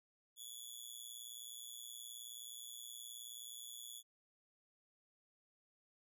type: tone with amplitude modulation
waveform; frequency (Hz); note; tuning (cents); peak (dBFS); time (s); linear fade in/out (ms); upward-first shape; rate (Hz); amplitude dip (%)
15% pulse; 3410; G#7; +45; -38; 0.36-4.03; 50; sine; 119; 85
effects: none